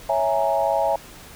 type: chord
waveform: sine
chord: A# half-diminished seventh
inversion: first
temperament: equal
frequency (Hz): 554.4 / 659.3 / 830.6 / 932.3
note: C#5 / E5 / G#5 / A#5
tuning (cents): 0 / 0 / 0 / 0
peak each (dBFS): -24 / -22 / -23 / -27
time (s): 0.09-0.96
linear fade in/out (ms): 5
effects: pink hiss -43 dBFS RMS until 1.35 s